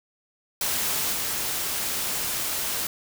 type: noise with level steps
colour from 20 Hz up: white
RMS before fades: -26 / -28 dBFS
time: 0.61-2.87 s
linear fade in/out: 2 ms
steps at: 1.12 s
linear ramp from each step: 10 ms
effects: none